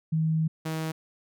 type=tone pair in turn; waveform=sine / sawtooth; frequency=159.2 / 159.2 Hz; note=D#3 / D#3; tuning=+40 / +40 cents; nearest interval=unison; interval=0 cents; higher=neither; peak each=-22 / -25 dBFS; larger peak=first; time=0.12-0.48 / 0.65-0.92 s; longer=first; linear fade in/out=10 ms; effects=none